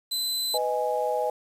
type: tone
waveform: sawtooth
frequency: 4031 Hz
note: B7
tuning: 35 cents sharp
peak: -23 dBFS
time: 0.11-0.58 s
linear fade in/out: 10 ms
type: chord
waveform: sine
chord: G# minor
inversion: first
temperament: just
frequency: 498.4 / 623 / 830.6 Hz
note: B4 / D#5 / G#5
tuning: +16 / +2 / 0 cents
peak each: -28 dBFS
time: 0.54-1.3 s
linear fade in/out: 2 ms
effects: resampled to 32000 Hz + 8-bit